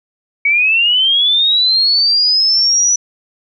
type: linear sweep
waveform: sine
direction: up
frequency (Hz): 2238 to 5950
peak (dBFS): -9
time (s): 0.45-2.96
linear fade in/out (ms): 5
effects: none